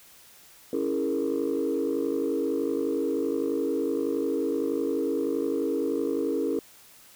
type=chord; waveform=sine; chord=A# half-diminished seventh; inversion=first; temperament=equal; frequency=277.2 / 329.6 / 415.3 / 466.2 Hz; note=C#4 / E4 / G#4 / A#4; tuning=0 / 0 / 0 / 0 cents; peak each=-29 dBFS; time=0.73-6.59 s; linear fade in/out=2 ms; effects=tanh soft clip ceiling -18 dBFS + white hiss -53 dBFS RMS until 7.15 s

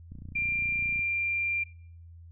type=click train; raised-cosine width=5 ms; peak=-31 dBFS; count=27; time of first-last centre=0.12-0.992 s; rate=29.8 Hz
type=tone; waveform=sine; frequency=2380 Hz; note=D7; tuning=22 cents sharp; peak=-26 dBFS; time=0.35-1.64 s; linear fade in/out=10 ms
effects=noise-tail reverb RT60 0.6 s tail -23 dB re dry + added 84 Hz sine -46 dBFS peak until 2.31 s

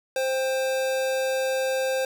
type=tone pair together; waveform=square; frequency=525 / 793.8 Hz; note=C5 / G5; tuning=+6 / +22 cents; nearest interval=perfect fifth; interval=716 cents; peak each=-24 / -35 dBFS; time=0.16-2.05 s; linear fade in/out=2 ms; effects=none

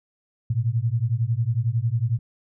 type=beating tone pair; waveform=sine; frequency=110.6 / 121.6 Hz; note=A2 / B2; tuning=+9 / -26 cents; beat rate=11 Hz; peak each=-23 dBFS; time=0.5-2.19 s; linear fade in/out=5 ms; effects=none

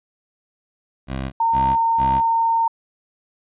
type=tone bursts; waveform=15% pulse; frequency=66.2 Hz; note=C2; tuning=21 cents sharp; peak=-18 dBFS; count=3; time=1.07-2.22 s; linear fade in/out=50 ms; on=250 ms; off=200 ms
type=tone; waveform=sine; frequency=914 Hz; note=A#5; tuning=34 cents flat; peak=-15 dBFS; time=1.4-2.68 s; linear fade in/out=5 ms
effects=resampled to 8000 Hz

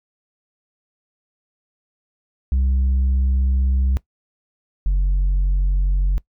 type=tone pair in turn; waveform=sine; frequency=65.41 / 46.25 Hz; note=C2 / F#1; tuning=0 / 0 cents; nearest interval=tritone; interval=600 cents; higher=first; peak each=-12 dBFS; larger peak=neither; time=2.52-3.97 / 4.86-6.18 s; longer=first; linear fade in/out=0 ms; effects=noise-tail reverb RT60 0.1 s tail -22 dB re dry + tanh soft clip ceiling -14 dBFS

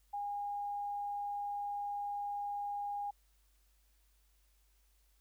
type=tone; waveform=sine; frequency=815 Hz; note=G#5; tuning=33 cents flat; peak=-36 dBFS; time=0.13-3.11 s; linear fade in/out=10 ms; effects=added 50 Hz sine -68 dBFS peak until 5.2 s + white hiss -75 dBFS RMS until 5.2 s

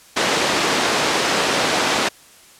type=band-pass noise; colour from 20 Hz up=pink; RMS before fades=-19 dBFS; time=0.16-2.09 s; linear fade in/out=10 ms; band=310 to 6100 Hz; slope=12 dB/octave; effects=white hiss -47 dBFS RMS until 2.59 s + low-pass 11000 Hz 12 dB/octave

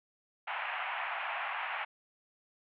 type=band-pass noise; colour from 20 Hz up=pink; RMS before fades=-37 dBFS; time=0.47-1.85 s; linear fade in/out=10 ms; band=700 to 2800 Hz; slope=48 dB/octave; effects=none

